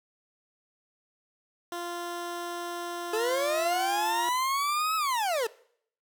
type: tone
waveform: 15% pulse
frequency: 347.1 Hz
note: F4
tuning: 11 cents flat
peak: -27 dBFS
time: 1.72-4.29 s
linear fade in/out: 2 ms
type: linear two-way sweep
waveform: 40% pulse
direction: up then down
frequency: 423.8 to 1300 to 423.8 Hz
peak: -25 dBFS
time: 3.13-5.47 s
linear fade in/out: 5 ms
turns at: 4.96 s
effects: noise-tail reverb RT60 0.6 s tail -20 dB re dry